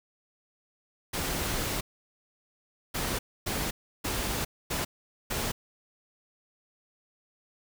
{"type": "noise bursts at uneven times", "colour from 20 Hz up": "pink", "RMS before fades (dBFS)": -31, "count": 6, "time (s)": [[1.13, 1.81], [2.94, 3.19], [3.46, 3.71], [4.04, 4.45], [4.7, 4.85], [5.3, 5.52]], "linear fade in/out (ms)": 10, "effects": []}